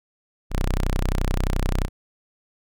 sawtooth tone, 31.49 Hz, B0, 35 cents sharp, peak -16 dBFS, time 0.5-1.89 s, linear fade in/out 50 ms, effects none

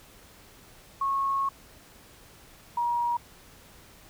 sine tone pair in turn, 1095 / 952.6 Hz, C#6 / A#5, -22 / +37 cents, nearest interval major second, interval 241 cents, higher first, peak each -24 / -24 dBFS, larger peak neither, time 1.01-1.49 / 2.77-3.17 s, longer first, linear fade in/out 5 ms, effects pink hiss -53 dBFS RMS until 4.09 s

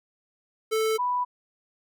square / sine tone pair in turn, 440 / 987.8 Hz, A4 / B5, 0 / 0 cents, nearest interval octave + major second, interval 1400 cents, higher second, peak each -23 dBFS, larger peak neither, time 0.71-0.98 / 0.98-1.25 s, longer neither, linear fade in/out 20 ms, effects none

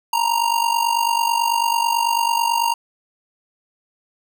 square tone with amplitude modulation, 932.3 Hz, A#5, in tune, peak -14 dBFS, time 0.13-2.74 s, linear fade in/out 5 ms, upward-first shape sine, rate 49.1 Hz, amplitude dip 75%, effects none

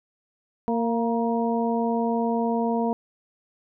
harmonic tone with a mistuned harmonic, 230.9 Hz, A#3, 16 cents flat, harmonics 1 / 2 / 3 / 4, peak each -24 / -27 / -29 / -30 dBFS, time 0.68-2.93 s, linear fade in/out 0 ms, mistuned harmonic 4, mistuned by +37 cents, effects none

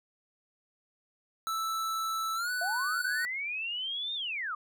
square tone with pitch glide, 1318.5 to 1488.5 Hz, E6 to F#6, 0 to +10 cents, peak -31 dBFS, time 1.47-3.25 s, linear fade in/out 0 ms, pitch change +210 cents, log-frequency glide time 2.35-2.51 s
sine linear two-way sweep, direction up then down, 659.3 to 3680 to 1151 Hz, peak -32 dBFS, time 2.61-4.55 s, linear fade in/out 5 ms, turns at 4.14 s
effects none

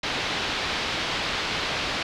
white low-pass noise, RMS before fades -28 dBFS, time 0.03-2.03 s, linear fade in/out 5 ms, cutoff 4200 Hz, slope 24 dB/octave, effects none

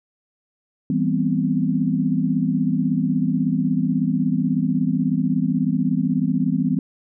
sine chord, C major seventh, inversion first, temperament just, 163.52 / 196.22 / 245.3 / 261.6 Hz, E3 / G3 / B3 / C4, -14 / +2 / -12 / 0 cents, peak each -23 dBFS, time 0.9-6.79 s, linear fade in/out 2 ms, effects none

